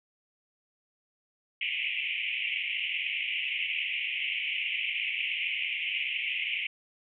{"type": "band-pass noise", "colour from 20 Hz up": "white", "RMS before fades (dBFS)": -32, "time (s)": [1.61, 6.67], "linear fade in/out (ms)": 5, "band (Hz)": [2100, 3000], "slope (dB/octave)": 96, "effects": []}